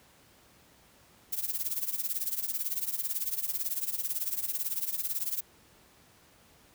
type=noise with tremolo; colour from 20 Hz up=violet; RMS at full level=-29 dBFS; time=1.32-5.41 s; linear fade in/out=10 ms; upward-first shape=triangle; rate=18 Hz; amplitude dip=90%; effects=pink hiss -60 dBFS RMS until 6.74 s + high-pass 60 Hz 12 dB/octave